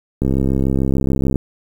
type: click train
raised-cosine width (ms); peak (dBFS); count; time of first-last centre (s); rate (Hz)
3; -5; 77; 0.22-1.358; 66.8
effects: 7-bit